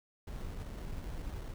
brown noise with sample-and-hold, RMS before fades -41 dBFS, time 0.27-1.54 s, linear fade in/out 5 ms, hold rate 2450 Hz, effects none

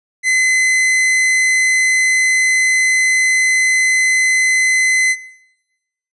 45% pulse tone, 2039 Hz, C7, 45 cents flat, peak -11 dBFS, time 0.23-5.16 s, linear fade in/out 50 ms, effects noise-tail reverb RT60 1.0 s tail -19 dB re dry + resampled to 24000 Hz

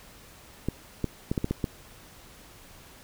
clicks, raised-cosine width 3 ms, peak -13 dBFS, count 7, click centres 0.686 / 1.043 / 1.315 / 1.378 / 1.444 / 1.51 / 1.642 s, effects pink hiss -51 dBFS RMS until 3.03 s

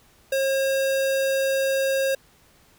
square tone, 539 Hz, C#5, 49 cents flat, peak -21 dBFS, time 0.32-2.15 s, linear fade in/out 5 ms, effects pink hiss -57 dBFS RMS until 2.78 s

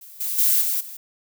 violet noise with level steps, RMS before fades -43 / -26 / -18 / -23 / -37 dBFS, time 0.01-0.97 s, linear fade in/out 5 ms, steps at 0.2 / 0.38 / 0.61 / 0.8 s, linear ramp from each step 10 ms, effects none

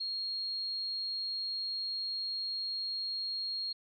sine tone, 4265 Hz, C8, 32 cents sharp, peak -33 dBFS, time 0-3.73 s, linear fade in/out 10 ms, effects MP3 96 kbps

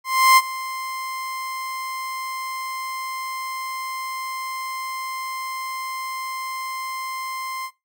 30% pulse tone with ADSR envelope, 1046.5 Hz, C6, in tune, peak -7 dBFS, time 0.04-7.71 s, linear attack 330 ms, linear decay 40 ms, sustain -18 dB, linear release 63 ms, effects noise-tail reverb RT60 0.2 s tail -18 dB re dry

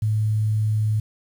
sine tone with quantisation, 107.7 Hz, A2, 37 cents flat, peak -18 dBFS, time 0.02-1 s, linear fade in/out 5 ms, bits 8, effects none

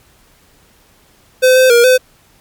square tone with pitch steps, 512 / 516 / 473.7 / 510 Hz, C5 / C5 / A#4 / C5, -38 / -24 / +28 / -44 cents, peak -6 dBFS, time 1.42-1.98 s, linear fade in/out 20 ms, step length 140 ms, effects pink hiss -50 dBFS RMS until 2.4 s + MP3 96 kbps

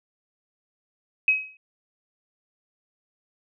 sine tone with exponential decay, 2545 Hz, D#7, 39 cents sharp, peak -13 dBFS, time 1.28-1.57 s, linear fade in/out 2 ms, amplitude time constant 61 ms, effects none

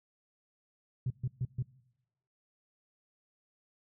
sine tone bursts, 126.6 Hz, B2, 43 cents sharp, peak -28 dBFS, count 4, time 1.06-1.626 s, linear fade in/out 5 ms, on 44 ms, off 130 ms, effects noise-tail reverb RT60 0.9 s tail -22 dB re dry + tanh soft clip ceiling -25 dBFS

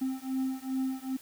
triangle beating tone pair, 261.6 / 264.1 Hz, C4 / C4, 0 / +16 cents, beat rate 2.5 Hz, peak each -31 dBFS, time 0.01-1.17 s, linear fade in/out 10 ms, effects white hiss -53 dBFS RMS until 1.21 s

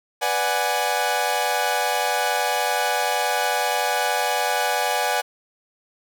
sawtooth chord, G# half-diminished seventh, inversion first, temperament equal, 493.9 / 587.3 / 740 / 830.6 Hz, B4 / D5 / F#5 / G#5, 0 / 0 / 0 / 0 cents, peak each -25 / -24 / -21 / -20 dBFS, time 0.21-5.22 s, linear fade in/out 20 ms, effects none

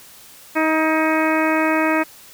harmonic tone with a mistuned harmonic, 315.4 Hz, D#4, 24 cents sharp, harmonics 1 / 2 / 3 / 4 / 5 / 6 / 7 / 8, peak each -19 / -22 / -24 / -25 / -26 / -27 / -27 / -28 dBFS, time 0.55-2.04 s, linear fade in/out 20 ms, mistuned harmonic 5, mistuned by +18 cents, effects white hiss -44 dBFS RMS until 2.33 s

